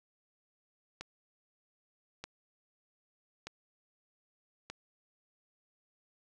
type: click train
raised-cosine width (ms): 0.2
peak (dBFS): -24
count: 4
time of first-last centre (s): 1.01-4.7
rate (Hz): 0.813
effects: none